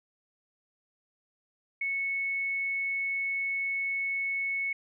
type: tone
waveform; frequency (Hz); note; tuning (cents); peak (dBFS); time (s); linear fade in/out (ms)
sine; 2206; C#7; -9; -28; 1.81-4.73; 5
effects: none